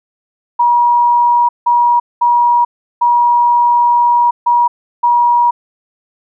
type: tone bursts at uneven times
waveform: sine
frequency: 958 Hz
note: A#5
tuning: 47 cents sharp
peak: -7 dBFS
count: 6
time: 0.59-1.49 / 1.66-2 / 2.21-2.65 / 3.01-4.31 / 4.46-4.68 / 5.03-5.51 s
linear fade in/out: 10 ms
effects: none